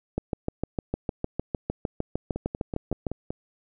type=two click trains; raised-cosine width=2 ms; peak=-17 / -13 dBFS; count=6 / 20; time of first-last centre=2.36-3.305 / 0.18-3.068 s; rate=5.29 / 6.58 Hz; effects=none